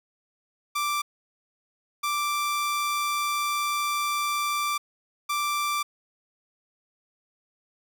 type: tone bursts at uneven times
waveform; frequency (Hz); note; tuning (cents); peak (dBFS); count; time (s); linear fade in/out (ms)
sawtooth; 1174.7; D6; 0; -21; 3; 0.75-1.02 / 2.03-4.78 / 5.29-5.83; 10
effects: none